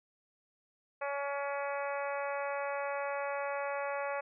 harmonic tone, 281.8 Hz, C#4, 29 cents sharp, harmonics 2 / 3 / 4 / 5 / 6 / 7 / 8 / 9, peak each -36 / -40 / -42 / -44 / -46 / -47 / -48 / -49 dBFS, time 1.01-4.21 s, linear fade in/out 10 ms, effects none

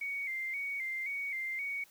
sine tone with vibrato, 2164 Hz, C#7, 42 cents flat, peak -34 dBFS, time 0.01-1.84 s, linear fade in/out 5 ms, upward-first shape square, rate 1.9 Hz, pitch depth 58 cents each way, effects white hiss -62 dBFS RMS until 1.9 s

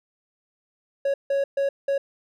triangle tone bursts at uneven times, 554.4 Hz, C#5, in tune, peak -18 dBFS, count 4, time 1.05-1.14 / 1.3-1.44 / 1.57-1.69 / 1.88-1.98 s, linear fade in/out 5 ms, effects none

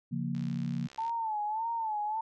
sine chord, Bb minor, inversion first, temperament just, 139.85 / 174.81 / 233.1 Hz, Db3 / F3 / Bb3, +16 / +2 / 0 cents, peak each -35 dBFS, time 0.11-0.88 s, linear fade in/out 20 ms
click train, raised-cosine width 0.2 ms, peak -34 dBFS, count 51, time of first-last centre 0.35-1.095 s, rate 67.1 Hz
sine tone with vibrato, 880 Hz, A5, in tune, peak -30 dBFS, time 0.98-2.21 s, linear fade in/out 5 ms, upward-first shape sine, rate 1.7 Hz, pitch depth 95 cents each way
effects none

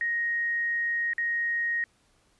sine tone with dropouts, 1873 Hz, A#6, 8 cents sharp, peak -25 dBFS, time 0.01-1.84 s, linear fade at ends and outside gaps 1 ms, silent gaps 1.134-1.181 s, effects pink hiss -66 dBFS RMS until 2.39 s + resampled to 24000 Hz

